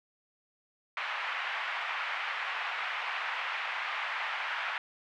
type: band-pass noise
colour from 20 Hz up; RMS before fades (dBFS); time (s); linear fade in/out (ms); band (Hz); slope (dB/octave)
white; -35; 0.97-4.78; 2; 810 to 2500; 24
effects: none